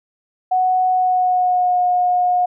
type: tone with pitch glide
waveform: sine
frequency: 740 to 720.6 Hz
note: F#5 to F#5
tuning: 0 to -46 cents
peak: -13 dBFS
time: 0.51-2.46 s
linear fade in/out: 10 ms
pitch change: -46 cents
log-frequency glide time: 0.9-1.81 s
effects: none